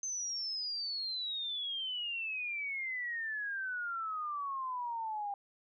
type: exponential sweep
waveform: sine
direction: down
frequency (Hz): 6272 to 796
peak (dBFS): -35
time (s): 0.03-5.34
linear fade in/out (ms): 2
effects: none